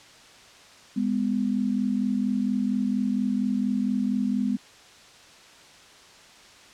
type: tone pair together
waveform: sine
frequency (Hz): 205.7 / 250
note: G#3 / B3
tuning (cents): -16 / +21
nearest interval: minor third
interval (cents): 337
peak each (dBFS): -25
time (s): 0.96-4.57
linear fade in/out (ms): 10
effects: white hiss -50 dBFS RMS until 6.73 s + low-pass 6000 Hz 12 dB/octave